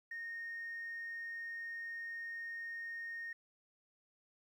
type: tone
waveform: sine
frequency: 1848 Hz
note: A#6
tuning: 16 cents flat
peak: -40 dBFS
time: 0.11-3.33 s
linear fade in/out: 5 ms
effects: tanh soft clip ceiling -38 dBFS + 12-bit